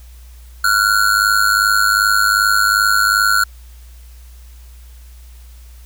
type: ring-modulated tone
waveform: square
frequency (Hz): 1429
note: F6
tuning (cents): +39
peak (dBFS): -9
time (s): 0.64-3.44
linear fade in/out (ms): 5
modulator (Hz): 51.3
effects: added 60 Hz sine -36 dBFS peak until 5.85 s + white hiss -50 dBFS RMS until 5.85 s